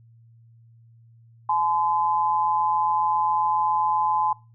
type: tone pair together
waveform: sine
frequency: 854.6 / 1022 Hz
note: G#5 / C6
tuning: +49 / -41 cents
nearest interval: minor third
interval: 310 cents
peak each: -22 dBFS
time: 1.49-4.33 s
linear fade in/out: 5 ms
effects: noise-tail reverb RT60 0.3 s tail -23 dB re dry + added 115 Hz sine -50 dBFS peak until 4.54 s